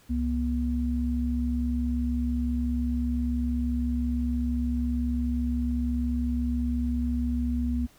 sine tone pair together, 67.66 / 241.8 Hz, C#2 / B3, -41 / -36 cents, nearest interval octave + minor seventh, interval 2205 cents, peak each -27 dBFS, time 0.09-7.87 s, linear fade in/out 20 ms, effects pink hiss -58 dBFS RMS until 7.98 s

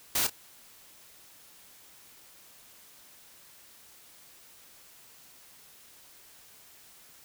white noise with echo, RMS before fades -27 dBFS, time 0.15-0.27 s, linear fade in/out 5 ms, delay 29 ms, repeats 1, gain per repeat -12 dB, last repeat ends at 0.299 s, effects white hiss -55 dBFS RMS until 7.24 s

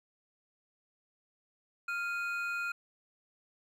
triangle tone pair together, 1395.9 / 2489 Hz, F6 / D#7, -1 / 0 cents, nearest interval minor seventh, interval 1001 cents, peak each -32 / -37 dBFS, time 1.88-2.72 s, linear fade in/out 5 ms, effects none

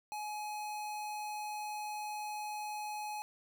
square tone, 843 Hz, G#5, 26 cents sharp, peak -39 dBFS, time 0.12-3.22 s, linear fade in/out 0 ms, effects none

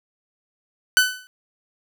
sawtooth tone with exponential decay, 1504 Hz, F#6, 28 cents sharp, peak -6 dBFS, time 0.97-1.27 s, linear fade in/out 0 ms, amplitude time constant 65 ms, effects none

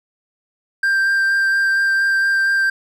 triangle tone with vibrato, 1581 Hz, G6, 14 cents sharp, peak -12 dBFS, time 0.83-2.7 s, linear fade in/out 5 ms, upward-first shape sine, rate 4.3 Hz, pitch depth 10 cents each way, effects none

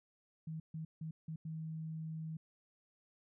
sine tone bursts at uneven times, 159.3 Hz, D#3, 41 cents sharp, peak -40 dBFS, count 5, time 0.47-0.6 / 0.74-0.85 / 1.01-1.11 / 1.28-1.36 / 1.45-2.37 s, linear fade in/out 5 ms, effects none

